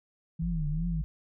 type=tone with vibrato; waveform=sine; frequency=159.9 Hz; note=D#3; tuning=48 cents sharp; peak=-29 dBFS; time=0.39-1.02 s; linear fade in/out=10 ms; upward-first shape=triangle; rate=2.6 Hz; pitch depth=160 cents each way
type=exponential two-way sweep; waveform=sine; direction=down then up; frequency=59 to 30.87 to 56.1 Hz; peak=-31 dBFS; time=0.42-1.04 s; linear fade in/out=0 ms; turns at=0.65 s
effects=none